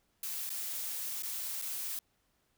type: noise with dropouts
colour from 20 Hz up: blue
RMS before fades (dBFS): -38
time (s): 0.23-1.99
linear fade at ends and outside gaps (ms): 2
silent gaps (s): 0.494-0.502 / 1.224-1.232 / 1.616-1.621
effects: pink hiss -75 dBFS RMS until 2.57 s